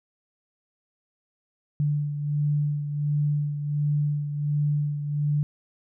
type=beating tone pair; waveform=sine; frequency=146.83 / 148.23 Hz; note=D3 / D3; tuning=0 / +16 cents; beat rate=1.4 Hz; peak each=-23 / -31 dBFS; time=1.8-5.43 s; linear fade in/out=0 ms; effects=none